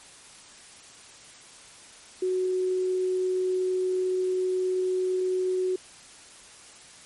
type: tone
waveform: sine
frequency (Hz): 370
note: F#4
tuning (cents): 0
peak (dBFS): -23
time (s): 2.22-5.76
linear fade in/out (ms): 5
effects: white hiss -49 dBFS RMS until 7.05 s + MP3 48 kbps